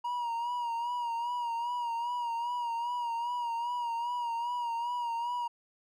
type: tone with vibrato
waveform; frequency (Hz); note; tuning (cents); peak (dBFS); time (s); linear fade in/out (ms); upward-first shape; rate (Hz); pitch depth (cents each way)
triangle; 950; A#5; +33; -29; 0.04-5.48; 10; sine; 2.5; 50
effects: none